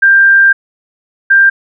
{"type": "tone pair in turn", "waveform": "sine", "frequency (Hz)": [1587, 1587], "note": ["G6", "G6"], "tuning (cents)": [21, 21], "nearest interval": "unison", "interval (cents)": 0, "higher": "neither", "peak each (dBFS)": -3, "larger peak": "neither", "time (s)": [[0.02, 0.53], [1.3, 1.5]], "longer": "first", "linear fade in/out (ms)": 10, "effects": []}